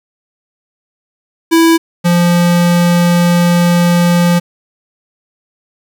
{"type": "tone pair in turn", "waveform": "square", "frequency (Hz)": [329.6, 173.89], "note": ["E4", "F3"], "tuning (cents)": [0, -7], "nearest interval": "major seventh", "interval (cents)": 1107, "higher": "first", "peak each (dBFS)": [-6, -8], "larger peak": "first", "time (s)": [[1.51, 1.78], [2.04, 4.4]], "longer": "second", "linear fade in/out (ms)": 20, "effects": ["8-bit"]}